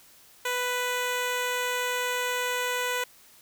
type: tone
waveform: 10% pulse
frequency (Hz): 495.3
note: B4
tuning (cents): +5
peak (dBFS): -18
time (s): 0.45-3.04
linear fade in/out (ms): 5
effects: white hiss -55 dBFS RMS until 3.41 s